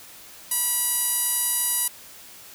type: tone with band-pass filter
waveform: sawtooth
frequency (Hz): 971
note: B5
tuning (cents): -30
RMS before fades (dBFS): -24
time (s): 0.51-1.88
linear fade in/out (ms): 5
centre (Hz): 11000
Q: 3.9
effects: white hiss -45 dBFS RMS until 2.54 s